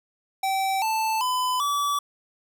square tone with pitch steps, 772 / 881.7 / 1007 / 1150 Hz, G5 / A5 / B5 / D6, -27 / +3 / +33 / -37 cents, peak -23 dBFS, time 0.43-1.99 s, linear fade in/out 5 ms, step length 390 ms, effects none

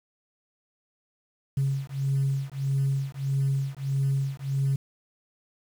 sine beating tone pair, 136 / 137.6 Hz, C#3 / C#3, -33 / -12 cents, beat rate 1.6 Hz, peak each -26 dBFS, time 1.57-4.76 s, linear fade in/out 5 ms, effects tanh soft clip ceiling -18 dBFS + 8-bit

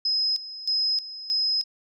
sine tone with tremolo, 5090 Hz, D#8, 39 cents sharp, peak -21 dBFS, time 0.05-1.64 s, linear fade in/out 5 ms, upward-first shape square, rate 1.6 Hz, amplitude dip 80%, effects none

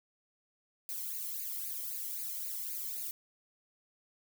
violet noise with flanger, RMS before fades -39 dBFS, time 0.89-3.11 s, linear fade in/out 0 ms, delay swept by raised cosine 0.44 to 0.98 ms, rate 3.8 Hz, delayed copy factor +1, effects none

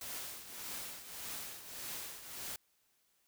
white noise with tremolo, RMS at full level -42 dBFS, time 0.01-2.56 s, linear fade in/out 2 ms, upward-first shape triangle, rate 1.7 Hz, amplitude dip 70%, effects white hiss -75 dBFS RMS until 3.27 s

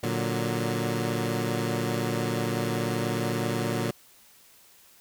15% pulse chord, Bb augmented, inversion none, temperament equal, 116.54 / 146.83 / 185 Hz, Bb2 / D3 / F#3, 0 / 0 / 0 cents, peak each -22 / -26 / -26 dBFS, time 0.03-3.91 s, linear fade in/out 5 ms, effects white hiss -56 dBFS RMS until 5 s

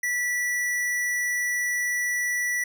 triangle tone with hard clipping, 1957 Hz, B6, 16 cents flat, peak -25 dBFS, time 0.03-2.64 s, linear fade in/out 5 ms, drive 18 dB, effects none

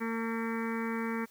harmonic tone with a mistuned harmonic, 227.5 Hz, A#3, 42 cents flat, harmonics 1 / 2 / 4 / 5 / 6 / 7 / 8 / 9 / 10, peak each -33 / -38 / -42 / -44 / -44 / -46 / -44 / -46 / -46 dBFS, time 0-1.26 s, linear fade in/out 20 ms, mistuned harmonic 9, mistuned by -18 cents, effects white hiss -61 dBFS RMS until 1.3 s

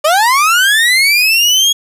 30% pulse linear sweep, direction up, 579 to 3322 Hz, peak -5 dBFS, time 0.04-1.73 s, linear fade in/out 10 ms, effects resampled to 32000 Hz + 7-bit

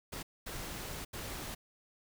pink noise bursts at uneven times, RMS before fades -42 dBFS, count 3, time 0.12-0.23 / 0.46-1.05 / 1.13-1.55 s, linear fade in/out 10 ms, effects none

